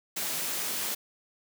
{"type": "high-pass noise", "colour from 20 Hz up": "white", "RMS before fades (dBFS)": -32, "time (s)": [0.16, 0.95], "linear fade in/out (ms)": 10, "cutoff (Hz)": 130, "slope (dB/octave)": 96, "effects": []}